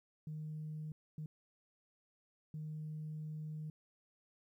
sine tone bursts at uneven times, 154.2 Hz, D#3, 15 cents flat, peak -40 dBFS, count 3, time 0.27-0.92 / 1.18-1.26 / 2.54-3.7 s, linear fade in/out 2 ms, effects tanh soft clip ceiling -37 dBFS + 13-bit

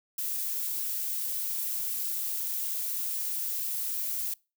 violet noise, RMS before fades -32 dBFS, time 0.18-4.34 s, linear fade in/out 5 ms, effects noise-tail reverb RT60 0.3 s tail -25 dB re dry

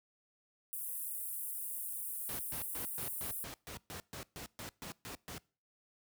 pink high-pass noise, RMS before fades -41 dBFS, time 0.73-3.44 s, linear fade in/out 0 ms, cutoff 9300 Hz, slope 48 dB/octave
pink noise bursts, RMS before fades -45 dBFS, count 14, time 2.29-5.38 s, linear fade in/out 0 ms, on 100 ms, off 130 ms
effects noise-tail reverb RT60 0.4 s tail -24 dB re dry + high-pass 60 Hz 12 dB/octave

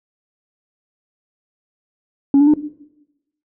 sine tone with pitch steps, 278.9 / 289.2 / 300.7 Hz, C#4 / D4 / D4, +11 / -27 / +41 cents, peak -6 dBFS, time 2.34-2.538 s, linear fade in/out 2 ms, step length 66 ms, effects noise-tail reverb RT60 0.9 s tail -17 dB re dry + tanh soft clip ceiling -6 dBFS

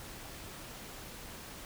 silence, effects pink hiss -47 dBFS RMS until 1.65 s

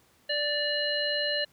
harmonic tone with a mistuned harmonic, 587.3 Hz, D5, in tune, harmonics 1 / 3 / 5 / 7, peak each -31 / -32 / -32 / -31 dBFS, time 0.29-1.45 s, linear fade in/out 10 ms, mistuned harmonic 5, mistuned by -23 cents, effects pink hiss -63 dBFS RMS until 1.52 s + high-pass 80 Hz 12 dB/octave

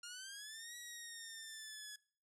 10% pulse linear two-way sweep, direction up then down, 1396.9 to 1927 to 1686 Hz, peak -39 dBFS, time 0.03-1.96 s, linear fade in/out 5 ms, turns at 0.76 s, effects noise-tail reverb RT60 0.5 s tail -22 dB re dry + low-pass 11000 Hz 12 dB/octave

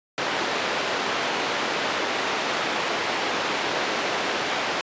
pink band-pass noise, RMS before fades -26 dBFS, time 0.18-4.81 s, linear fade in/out 0 ms, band 400 to 3700 Hz, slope 12 dB/octave, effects resampled to 16000 Hz

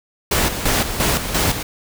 pink noise with tremolo, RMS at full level -17 dBFS, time 0.31-1.63 s, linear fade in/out 5 ms, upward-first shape square, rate 2.9 Hz, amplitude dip 60%, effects none

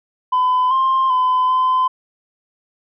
sine tone with pitch steps, 1009 / 1055 / 1015 / 1024 Hz, B5 / C6 / B5 / C6, +37 / +14 / +47 / -38 cents, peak -11 dBFS, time 0.32-1.88 s, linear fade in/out 10 ms, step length 390 ms, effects tanh soft clip ceiling -11 dBFS

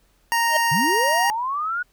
25% pulse tone with pitch glide, 930 to 937.6 Hz, A#5 to A#5, -4 to +10 cents, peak -14 dBFS, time 0.32-1.3 s, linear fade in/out 0 ms, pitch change +14 cents, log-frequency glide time 0.73-1.11 s
square tone with exponential growth, 622.3 Hz, D#5, in tune, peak -18 dBFS, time 0.45-0.57 s, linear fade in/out 5 ms, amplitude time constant 24 ms
sine linear sweep, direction up, 123 to 1480 Hz, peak -22 dBFS, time 0.71-1.83 s, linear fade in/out 10 ms
effects added 43 Hz sine -63 dBFS peak until 1.92 s + pink hiss -63 dBFS RMS until 1.92 s

